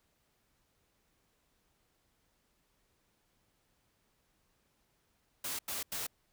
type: noise bursts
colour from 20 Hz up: white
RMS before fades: -38 dBFS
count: 3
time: 5.44-6.068 s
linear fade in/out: 5 ms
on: 150 ms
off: 89 ms
effects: pink hiss -75 dBFS RMS until 6.32 s